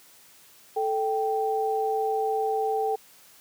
sine tone pair together, 438.7 / 781.7 Hz, A4 / G5, -5 / -5 cents, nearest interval minor seventh, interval 1000 cents, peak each -26 dBFS, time 0.76-2.96 s, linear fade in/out 10 ms, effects white hiss -54 dBFS RMS until 3.4 s + high-pass 80 Hz 12 dB/octave

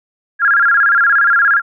sine tone with vibrato, 1513 Hz, F#6, 38 cents sharp, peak -8 dBFS, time 0.39-1.62 s, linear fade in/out 50 ms, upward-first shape square, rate 17 Hz, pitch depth 150 cents each way, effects none

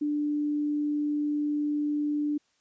sine tone, 295.4 Hz, D4, 10 cents sharp, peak -25 dBFS, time 0.01-2.38 s, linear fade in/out 10 ms, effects white hiss -70 dBFS RMS until 2.6 s + resampled to 16000 Hz

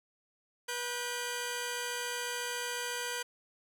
10% pulse tone pair together, 486 / 1566 Hz, B4 / G6, -28 / -2 cents, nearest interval octave + minor sixth, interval 2026 cents, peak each -28 / -30 dBFS, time 0.68-3.23 s, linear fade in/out 10 ms, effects none

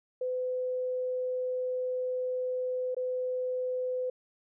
sine tone with dropouts, 506 Hz, B4, 42 cents sharp, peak -29 dBFS, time 0.21-4.1 s, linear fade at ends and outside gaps 5 ms, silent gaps 2.947-2.966 s, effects none

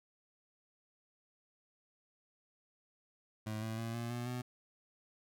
25% pulse tone with pitch steps, 108.4 / 111.38 / 114.45 / 117.6 / 120.83 / 124.16 Hz, A2 / A2 / A#2 / A#2 / B2 / B2, -25 / +22 / -31 / +16 / -37 / +10 cents, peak -34 dBFS, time 3.46-4.42 s, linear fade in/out 10 ms, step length 160 ms, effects none

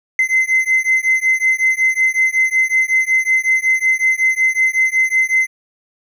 triangle beating tone pair, 2057 / 2062.4 Hz, C7 / C7, -30 / -26 cents, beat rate 5.4 Hz, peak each -13 dBFS, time 0.19-5.47 s, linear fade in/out 2 ms, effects tanh soft clip ceiling -5 dBFS

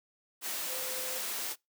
sine tone in noise, 515 Hz, C5, 28 cents flat, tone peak -43 dBFS, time 0.67-1.22 s, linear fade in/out 50 ms, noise white, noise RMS -36 dBFS, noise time 0.41-1.56 s, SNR -10 dB, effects noise-tail reverb RT60 0.2 s tail -25 dB re dry + high-pass 300 Hz 12 dB/octave

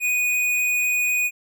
sine tone with hard clipping, 2476 Hz, D#7, 9 cents flat, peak -20 dBFS, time 0-1.31 s, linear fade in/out 50 ms, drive 15 dB, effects none

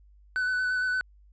triangle tone with vibrato, 1500 Hz, F#6, 23 cents sharp, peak -23 dBFS, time 0.36-1.01 s, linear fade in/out 0 ms, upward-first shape square, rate 8.7 Hz, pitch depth 15 cents each way, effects added 50 Hz sine -53 dBFS peak until 1.32 s + resampled to 16000 Hz

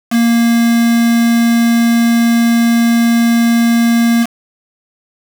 triangle tone with quantisation, 233.1 Hz, A#3, in tune, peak -6 dBFS, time 0.1-4.27 s, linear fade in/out 50 ms, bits 3, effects none

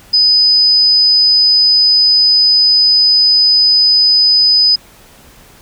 sine tone, 5000 Hz, D#8, 8 cents sharp, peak -6 dBFS, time 0.13-4.76 s, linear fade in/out 10 ms, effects pink hiss -42 dBFS RMS until 5.61 s

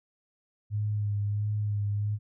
sine tone with vibrato, 103.83 Hz, G#2, in tune, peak -26 dBFS, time 0.7-2.19 s, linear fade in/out 50 ms, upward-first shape sine, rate 1.5 Hz, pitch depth 26 cents each way, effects none

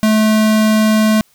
square tone, 216.5 Hz, A3, 28 cents flat, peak -10 dBFS, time 0.03-1.21 s, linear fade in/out 0 ms, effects white hiss -54 dBFS RMS until 1.34 s

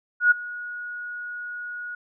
sine tone with ADSR envelope, 1452 Hz, F#6, 33 cents flat, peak -11 dBFS, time 0.2-1.95 s, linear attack 110 ms, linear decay 15 ms, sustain -20 dB, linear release 4 ms, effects none

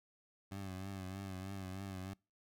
20% pulse tone with vibrato, 95.6 Hz, G2, 43 cents flat, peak -38 dBFS, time 0.51-2.14 s, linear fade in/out 10 ms, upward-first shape triangle, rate 3.2 Hz, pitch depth 67 cents each way, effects noise-tail reverb RT60 0.3 s tail -26 dB re dry

